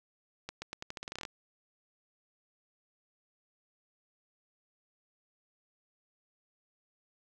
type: accelerating click train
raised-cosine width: 0.2 ms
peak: -22 dBFS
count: 14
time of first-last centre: 0.49-1.252 s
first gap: 130 ms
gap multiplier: 0.85
effects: none